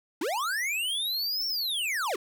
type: linear two-way sweep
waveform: square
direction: up then down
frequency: 264.1 to 5500 to 322.7 Hz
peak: -28 dBFS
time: 0.21-2.16 s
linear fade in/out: 5 ms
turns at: 1.47 s
effects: none